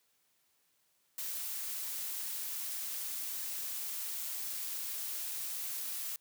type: noise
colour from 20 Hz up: blue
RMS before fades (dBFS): -39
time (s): 1.18-6.16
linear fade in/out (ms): 2
effects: white hiss -74 dBFS RMS until 6.2 s + high-pass 80 Hz 12 dB/octave